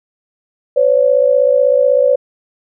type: tone pair together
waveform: sine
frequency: 512 / 568.1 Hz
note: C5 / C#5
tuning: -38 / +42 cents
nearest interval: major second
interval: 180 cents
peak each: -11 dBFS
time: 0.76-2.16 s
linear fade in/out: 10 ms
effects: none